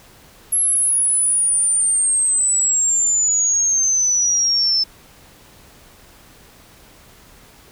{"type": "exponential sweep", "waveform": "sine", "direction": "down", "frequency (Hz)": [11240, 5260], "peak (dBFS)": -14, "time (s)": [0.52, 4.84], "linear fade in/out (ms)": 10, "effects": ["pink hiss -47 dBFS RMS until 7.71 s"]}